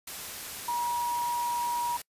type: tone in noise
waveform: sine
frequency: 958 Hz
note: A#5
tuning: 47 cents sharp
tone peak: -27 dBFS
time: 0.68-1.97 s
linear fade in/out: 5 ms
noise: white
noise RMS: -39 dBFS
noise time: 0.07-2.02 s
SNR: +9 dB
effects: noise-tail reverb RT60 0.1 s tail -26 dB re dry + resampled to 32000 Hz